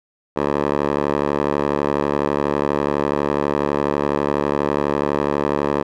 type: tone with band-pass filter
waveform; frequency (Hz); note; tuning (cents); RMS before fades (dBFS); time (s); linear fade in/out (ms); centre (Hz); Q
10% pulse; 72.1; D2; -31; -20; 0.36-5.83; 10; 670; 1.2
effects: none